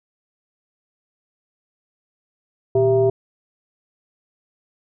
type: tone with frequency modulation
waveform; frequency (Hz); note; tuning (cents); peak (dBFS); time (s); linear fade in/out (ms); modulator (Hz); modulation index
sine; 392; G4; 0; -13; 2.75-3.1; 5; 274; 0.74
effects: none